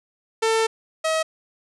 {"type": "tone pair in turn", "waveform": "sawtooth", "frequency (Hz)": [447.2, 638.1], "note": ["A4", "D#5"], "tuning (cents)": [28, 44], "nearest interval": "tritone", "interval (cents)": 616, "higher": "second", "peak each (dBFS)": [-14, -16], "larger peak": "first", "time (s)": [[0.42, 0.67], [1.04, 1.23]], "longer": "first", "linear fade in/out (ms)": 10, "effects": ["resampled to 24000 Hz", "9-bit"]}